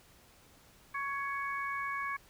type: harmonic tone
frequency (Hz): 557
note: C#5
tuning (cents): +8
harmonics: 2 / 3 / 4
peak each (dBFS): -36 / -39 / -40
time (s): 0.94-2.17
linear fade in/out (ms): 10
effects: pink hiss -61 dBFS RMS until 2.29 s